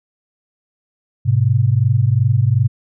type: tone pair together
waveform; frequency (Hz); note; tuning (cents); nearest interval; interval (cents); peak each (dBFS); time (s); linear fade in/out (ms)
sine; 105.4 / 128.11; G#2 / C3; +26 / -36; minor third; 338; -14; 1.25-2.68; 20
effects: none